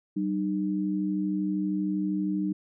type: tone pair together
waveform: sine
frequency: 191.8 / 304.5 Hz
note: G3 / D#4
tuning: -37 / -37 cents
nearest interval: minor sixth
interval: 800 cents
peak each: -28 dBFS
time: 0.16-2.53 s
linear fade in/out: 10 ms
effects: none